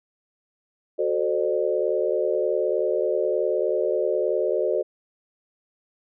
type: chord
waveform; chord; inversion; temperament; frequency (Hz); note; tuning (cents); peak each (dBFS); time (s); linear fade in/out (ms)
sine; D dominant seventh; first; equal with one note detuned; 370 / 440 / 523.3 / 602.1; F#4 / A4 / C5 / D5; 0 / 0 / 0 / +43; -26; 0.98-4.83; 20
effects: none